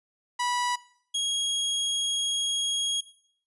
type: tone pair in turn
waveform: sawtooth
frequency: 979 / 3289 Hz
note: B5 / G#7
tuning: -15 / -18 cents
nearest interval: octave + major sixth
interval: 2097 cents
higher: second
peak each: -22 dBFS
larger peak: neither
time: 0.39-0.76 / 1.14-3.01 s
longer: second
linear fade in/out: 10 ms
effects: noise-tail reverb RT60 0.6 s tail -18 dB re dry + resampled to 24000 Hz